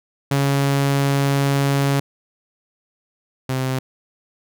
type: tone pair in turn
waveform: sawtooth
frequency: 139.3 / 130.75 Hz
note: C#3 / C3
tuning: +9 / -1 cents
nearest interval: minor second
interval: 110 cents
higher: first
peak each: -12 / -16 dBFS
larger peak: first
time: 0.31-2 / 3.49-3.79 s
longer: first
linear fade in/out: 5 ms
effects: none